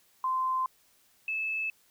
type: tone pair in turn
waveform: sine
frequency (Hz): 1037 / 2613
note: C6 / E7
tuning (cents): -16 / -16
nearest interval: octave + major third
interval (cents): 1600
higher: second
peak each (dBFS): -26 / -29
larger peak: first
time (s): 0.24-0.66 / 1.28-1.7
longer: neither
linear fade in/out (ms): 2
effects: white hiss -65 dBFS RMS until 1.9 s